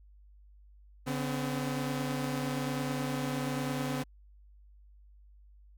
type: tone cluster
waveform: sawtooth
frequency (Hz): 142.4 / 254.8 / 275.9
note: C#3 / C4 / C#4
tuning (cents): +47 / -46 / -8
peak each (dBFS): -31 / -30 / -39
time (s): 1.06-4.04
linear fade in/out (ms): 20
effects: added 50 Hz sine -54 dBFS peak until 5.77 s